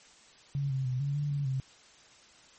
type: tone with pitch steps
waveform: sine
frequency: 140.5 / 133.3 / 127 / 141.5 / 145.9 / 142.9 / 132.5 Hz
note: C#3 / C3 / B2 / C#3 / D3 / D3 / C3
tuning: +24 / +33 / +49 / +36 / -11 / -47 / +22 cents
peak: -28 dBFS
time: 0.55-1.6 s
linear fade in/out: 0 ms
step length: 150 ms
effects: white hiss -57 dBFS RMS until 2.58 s + MP3 32 kbps